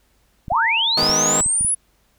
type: clicks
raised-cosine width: 5 ms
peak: -19 dBFS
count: 8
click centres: 0.482 / 0.52 / 1.03 / 1.096 / 1.409 / 1.462 / 1.61 / 1.648 s
type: linear sweep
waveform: sine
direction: up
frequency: 600 to 10490 Hz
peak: -16 dBFS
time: 0.5-1.75 s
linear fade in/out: 10 ms
type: tone with exponential decay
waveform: sine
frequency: 910 Hz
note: A#5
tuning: 42 cents flat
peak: -17 dBFS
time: 0.55-1.7 s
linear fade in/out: 2 ms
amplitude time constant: 250 ms
type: chord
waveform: 10% pulse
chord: G# minor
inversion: second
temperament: just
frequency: 155.74 / 207.7 / 249.2 Hz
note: D#3 / G#3 / B3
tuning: +2 / 0 / +16 cents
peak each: -17 dBFS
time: 0.97-1.41 s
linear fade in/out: 5 ms
effects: added 50 Hz sine -62 dBFS peak until 2.18 s + pink hiss -62 dBFS RMS until 2.18 s